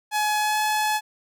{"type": "tone with pitch glide", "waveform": "sawtooth", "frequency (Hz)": [846, 853.9], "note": ["G#5", "G#5"], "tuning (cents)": [32, 48], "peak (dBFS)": -17, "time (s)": [0.11, 1.01], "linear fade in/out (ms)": 50, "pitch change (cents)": 16, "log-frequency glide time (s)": [0.39, 0.59], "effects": []}